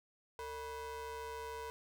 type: ring-modulated tone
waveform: square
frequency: 261.6 Hz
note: C4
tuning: in tune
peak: -40 dBFS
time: 0.39-1.7 s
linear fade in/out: 0 ms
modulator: 715 Hz
effects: none